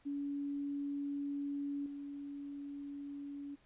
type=tone with level steps; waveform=sine; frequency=283.8 Hz; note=C#4; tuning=41 cents sharp; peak=-36 / -42 dBFS; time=0.05-3.56 s; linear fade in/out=20 ms; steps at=1.86 s; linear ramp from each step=2 ms; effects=pink hiss -69 dBFS RMS until 3.65 s + resampled to 8000 Hz